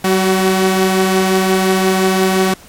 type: tone pair together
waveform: sawtooth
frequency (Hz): 190.4 / 375.1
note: F#3 / F#4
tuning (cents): +50 / +24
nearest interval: octave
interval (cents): 1174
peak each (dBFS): -10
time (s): 0.04-2.54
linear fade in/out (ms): 5
effects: pink hiss -41 dBFS RMS until 2.68 s + MP3 64 kbps